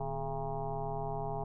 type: tone with frequency modulation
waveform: sine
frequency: 415.3 Hz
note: G#4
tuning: in tune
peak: -33 dBFS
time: 0-1.44 s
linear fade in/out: 5 ms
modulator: 132 Hz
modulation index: 3.8
effects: none